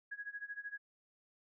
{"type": "tone with tremolo", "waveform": "sine", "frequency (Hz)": 1661.2, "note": "G#6", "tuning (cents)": 0, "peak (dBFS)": -39, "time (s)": [0.11, 0.78], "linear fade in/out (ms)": 10, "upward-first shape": "sine", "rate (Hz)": 13, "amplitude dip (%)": 90, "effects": []}